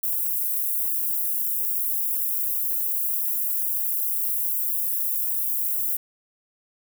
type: high-pass noise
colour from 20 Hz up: white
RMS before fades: -25 dBFS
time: 0.03-5.97 s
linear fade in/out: 5 ms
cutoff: 12000 Hz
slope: 24 dB/octave
effects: none